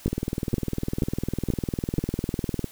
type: two click trains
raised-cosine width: 3 ms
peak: -13 / -10 dBFS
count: 52 / 5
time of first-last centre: 0.08-2.643 / 0.06-1.983 s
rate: 19.9 / 2.08 Hz
effects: white hiss -48 dBFS RMS until 2.71 s

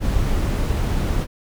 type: noise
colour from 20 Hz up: brown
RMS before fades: -20 dBFS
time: 0-1.27 s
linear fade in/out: 50 ms
effects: none

